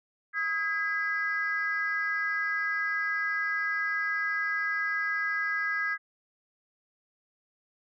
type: tone cluster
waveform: sine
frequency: 1265 / 1639 / 2006 Hz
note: D#6 / G#6 / B6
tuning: +28 / -23 / +26 cents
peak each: -34 / -28 / -32 dBFS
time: 0.33-5.98 s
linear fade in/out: 50 ms
effects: tanh soft clip ceiling -20 dBFS